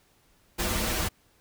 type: noise with comb filter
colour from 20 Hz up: pink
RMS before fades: -28 dBFS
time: 0.58-1.09 s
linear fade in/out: 20 ms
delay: 7.2 ms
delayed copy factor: -0.85
effects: pink hiss -64 dBFS RMS until 1.4 s